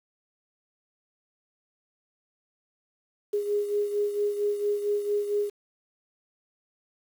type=beating tone pair; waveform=sine; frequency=411.5 / 415.9 Hz; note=G#4 / G#4; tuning=-16 / +2 cents; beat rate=4.4 Hz; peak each=-25 / -32 dBFS; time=3.33-5.5 s; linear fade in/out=10 ms; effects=8-bit